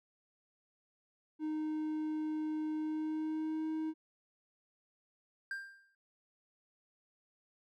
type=tone with pitch glide; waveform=triangle; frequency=309.3 to 315.1 Hz; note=D#4 to D#4; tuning=-10 to +22 cents; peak=-32 dBFS; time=1.39-3.94 s; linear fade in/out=50 ms; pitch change=+32 cents; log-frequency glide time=2.76-3.68 s
type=tone with exponential decay; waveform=triangle; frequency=1589 Hz; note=G6; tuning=23 cents sharp; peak=-33 dBFS; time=5.51-5.95 s; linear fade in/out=2 ms; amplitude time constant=95 ms
effects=none